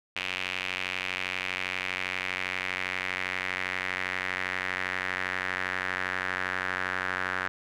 sawtooth tone with band-pass filter sweep, 92.5 Hz, F#2, in tune, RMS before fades -32 dBFS, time 0.16-7.48 s, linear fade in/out 0 ms, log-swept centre 2600 to 1600 Hz, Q 3.3, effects none

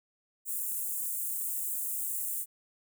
white high-pass noise, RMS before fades -34 dBFS, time 0.45-2.46 s, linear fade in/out 50 ms, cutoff 7600 Hz, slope 48 dB/octave, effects none

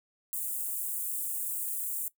white high-pass noise, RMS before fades -34 dBFS, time 0.33-2.08 s, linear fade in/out 0 ms, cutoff 7900 Hz, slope 48 dB/octave, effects noise-tail reverb RT60 0.1 s tail -18 dB re dry

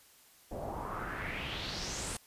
pink noise with low-pass filter sweep, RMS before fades -39 dBFS, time 0.51-2.17 s, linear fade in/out 5 ms, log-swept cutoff 570 to 9600 Hz, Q 3.6, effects white hiss -61 dBFS RMS until 2.26 s + resampled to 32000 Hz

